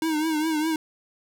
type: tone with vibrato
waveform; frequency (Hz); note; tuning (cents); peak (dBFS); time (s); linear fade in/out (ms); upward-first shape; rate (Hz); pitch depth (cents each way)
square; 313.1; D#4; +11; -23; 0.02-0.76; 2; triangle; 4.9; 80
effects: none